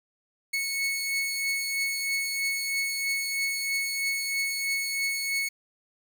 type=beating tone pair; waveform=sawtooth; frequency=2204 / 2207.1 Hz; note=C#7 / C#7; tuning=-11 / -8 cents; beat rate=3.1 Hz; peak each=-24 / -32 dBFS; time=0.53-5.49 s; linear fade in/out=10 ms; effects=9-bit